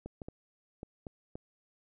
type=clicks; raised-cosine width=2 ms; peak=-28 dBFS; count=6; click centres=0.06 / 0.218 / 0.285 / 0.831 / 1.068 / 1.355 s; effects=none